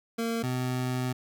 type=tone pair in turn; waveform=25% pulse; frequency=229.5 / 126.88 Hz; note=A#3 / B2; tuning=-27 / +47 cents; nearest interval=minor seventh; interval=1026 cents; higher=first; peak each=-24 / -24 dBFS; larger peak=neither; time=0.18-0.43 / 0.43-1.13 s; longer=second; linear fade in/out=10 ms; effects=none